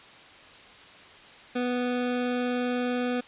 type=tone with vibrato; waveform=25% pulse; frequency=246.9 Hz; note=B3; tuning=in tune; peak=-22 dBFS; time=1.55-3.21 s; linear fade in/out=10 ms; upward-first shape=triangle; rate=20 Hz; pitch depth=11 cents each way; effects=white hiss -49 dBFS RMS until 3.27 s + resampled to 8000 Hz